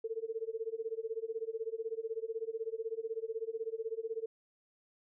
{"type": "tone with tremolo", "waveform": "sine", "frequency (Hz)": 449.1, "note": "A4", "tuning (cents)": 35, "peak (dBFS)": -32, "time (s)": [0.04, 4.26], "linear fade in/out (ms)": 5, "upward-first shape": "sine", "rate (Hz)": 16, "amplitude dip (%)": 95, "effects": []}